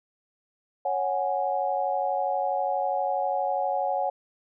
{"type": "chord", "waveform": "sine", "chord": "C# suspended fourth", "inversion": "none", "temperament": "just", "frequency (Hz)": [554.4, 739.2, 831.5], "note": ["C#5", "F#5", "G#5"], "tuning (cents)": [0, -2, 2], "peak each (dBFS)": [-29, -27, -29], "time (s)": [0.85, 4.1], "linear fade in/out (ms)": 5, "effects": []}